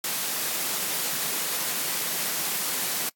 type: high-pass noise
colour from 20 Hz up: white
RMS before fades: -28 dBFS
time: 0.04-3.09 s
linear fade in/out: 2 ms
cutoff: 130 Hz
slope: 96 dB/octave
effects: noise-tail reverb RT60 0.1 s tail -24 dB re dry + AAC 64 kbps